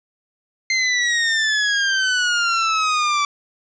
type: exponential sweep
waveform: sawtooth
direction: down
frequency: 2093 to 1156 Hz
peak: -13 dBFS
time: 0.7-3.25 s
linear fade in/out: 2 ms
effects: resampled to 16000 Hz + 8-bit